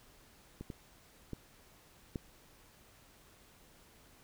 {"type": "clicks", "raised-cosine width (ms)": 3, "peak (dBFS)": [-30, -29, -27, -24], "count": 4, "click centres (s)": [0.61, 0.702, 1.333, 2.158], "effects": ["pink hiss -62 dBFS RMS until 4.23 s"]}